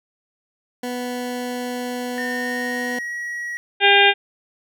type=tone; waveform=20% pulse; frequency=246.9 Hz; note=B3; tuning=in tune; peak=-20 dBFS; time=0.83-2.99 s; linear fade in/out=5 ms
type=tone with pitch glide; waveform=triangle; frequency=1814 to 1913 Hz; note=A#6 to A#6; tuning=-48 to +44 cents; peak=-24 dBFS; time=2.18-3.57 s; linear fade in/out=0 ms; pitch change=+92 cents; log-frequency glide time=2.29-3.12 s
type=harmonic tone; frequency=401.3 Hz; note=G4; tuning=41 cents sharp; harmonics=1 / 2 / 4 / 5 / 6 / 7 / 8 / 9; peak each=-19 / -17 / -17 / -22 / -18 / -20 / -21 / -22 dBFS; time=3.8-4.14 s; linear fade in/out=50 ms
effects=none